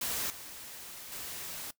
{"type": "noise with level steps", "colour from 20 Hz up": "white", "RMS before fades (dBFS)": [-34, -46, -41], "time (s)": [0.01, 1.71], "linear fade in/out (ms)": 5, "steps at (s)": [0.3, 1.12], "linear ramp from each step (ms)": 2, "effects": ["noise-tail reverb RT60 0.1 s tail -19 dB re dry"]}